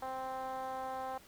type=tone with band-pass filter; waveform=10% pulse; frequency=261.4 Hz; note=C4; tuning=1 cent flat; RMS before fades=-40 dBFS; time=0.02-1.18 s; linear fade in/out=5 ms; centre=750 Hz; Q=2.2; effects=pink hiss -59 dBFS RMS until 1.27 s